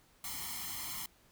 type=noise with comb filter; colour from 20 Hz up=white; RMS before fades=-41 dBFS; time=0.24-1.06 s; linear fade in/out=2 ms; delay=0.95 ms; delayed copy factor=+1; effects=pink hiss -66 dBFS RMS until 1.31 s